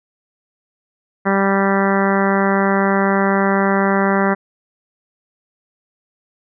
harmonic tone, 196 Hz, G3, in tune, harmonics 1 / 2 / 3 / 4 / 5 / 6 / 7 / 8 / 9 / 10, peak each -17 / -20 / -22 / -23 / -24 / -25 / -25 / -26 / -27 / -27 dBFS, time 1.25-4.35 s, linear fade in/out 20 ms, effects none

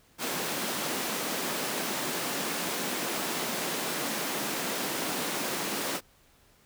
pink high-pass noise, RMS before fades -32 dBFS, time 0.18-6.01 s, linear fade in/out 50 ms, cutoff 190 Hz, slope 24 dB/octave, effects pink hiss -62 dBFS RMS until 6.65 s

